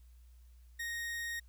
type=tone; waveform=40% pulse; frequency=1864.7 Hz; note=A#6; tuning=in tune; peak=-36 dBFS; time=0.79-1.4 s; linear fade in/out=10 ms; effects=added 60 Hz sine -55 dBFS peak until 1.48 s + white hiss -74 dBFS RMS until 1.48 s